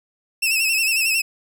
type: tone with vibrato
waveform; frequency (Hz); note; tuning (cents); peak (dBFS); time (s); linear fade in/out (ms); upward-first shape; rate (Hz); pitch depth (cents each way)
sawtooth; 2637; E7; 0; -14; 0.42-1.22; 10; sine; 11; 67
effects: none